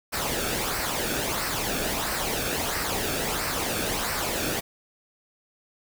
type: noise with flanger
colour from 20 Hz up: pink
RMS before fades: -28 dBFS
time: 0.12-4.61 s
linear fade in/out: 20 ms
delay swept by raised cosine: 0.29 to 1.02 ms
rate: 1.5 Hz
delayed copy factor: -0.55
effects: none